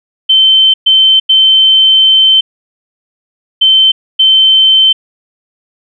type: tone bursts at uneven times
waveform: sine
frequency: 3090 Hz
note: G7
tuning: 26 cents flat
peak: -3 dBFS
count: 5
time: 0.29-0.74 / 0.86-1.2 / 1.29-2.41 / 3.61-3.92 / 4.19-4.93 s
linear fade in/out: 10 ms
effects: none